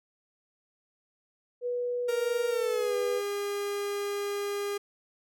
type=tone; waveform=sine; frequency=488.7 Hz; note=B4; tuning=18 cents flat; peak=-28 dBFS; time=1.61-3.22 s; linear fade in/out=50 ms
type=tone with pitch glide; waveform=45% pulse; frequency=466.2 to 405.9 Hz; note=A#4 to G#4; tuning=0 to -40 cents; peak=-30 dBFS; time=2.08-4.78 s; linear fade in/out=10 ms; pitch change=-240 cents; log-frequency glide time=2.49-2.95 s
effects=none